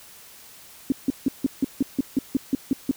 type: tone bursts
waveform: sine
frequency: 268.9 Hz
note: C4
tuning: 47 cents sharp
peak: -16 dBFS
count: 12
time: 0.9-2.912 s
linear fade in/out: 2 ms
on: 21 ms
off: 160 ms
effects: white hiss -47 dBFS RMS until 2.96 s